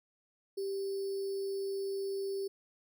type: tone with sample-and-hold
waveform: sine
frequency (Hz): 392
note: G4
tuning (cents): 0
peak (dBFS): -33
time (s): 0.57-2.48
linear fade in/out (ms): 10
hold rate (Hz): 4900
effects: none